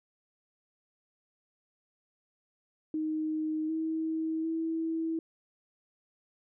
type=tone with pitch steps; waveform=sine; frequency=311.7 / 319.9 / 325.1 Hz; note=D#4 / D#4 / E4; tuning=+3 / +48 / -24 cents; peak=-29 dBFS; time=2.94-5.19 s; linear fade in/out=2 ms; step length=750 ms; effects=none